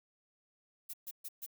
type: noise bursts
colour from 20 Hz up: violet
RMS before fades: -43 dBFS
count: 4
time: 0.89-1.464 s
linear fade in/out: 10 ms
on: 46 ms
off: 130 ms
effects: none